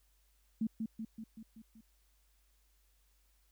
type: tone with echo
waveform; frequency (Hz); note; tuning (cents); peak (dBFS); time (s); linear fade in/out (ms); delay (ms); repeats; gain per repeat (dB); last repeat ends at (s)
sine; 221.8; A3; +14; -30; 0.61-0.67; 5; 190; 6; -4; 1.81
effects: added 50 Hz sine -69 dBFS peak until 3.51 s + white hiss -75 dBFS RMS until 3.51 s